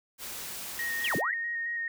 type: noise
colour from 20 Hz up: white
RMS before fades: -39 dBFS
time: 0.18-1.22 s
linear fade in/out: 50 ms
type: tone with vibrato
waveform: sine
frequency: 1864.7 Hz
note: A#6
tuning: in tune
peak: -30 dBFS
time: 0.79-1.88 s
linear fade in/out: 2 ms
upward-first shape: square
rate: 4.6 Hz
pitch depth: 14 cents each way
type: linear two-way sweep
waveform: sine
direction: down then up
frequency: 3469 to 110 to 2103 Hz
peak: -28 dBFS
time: 1.04-1.34 s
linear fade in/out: 5 ms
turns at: 1.16 s
effects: none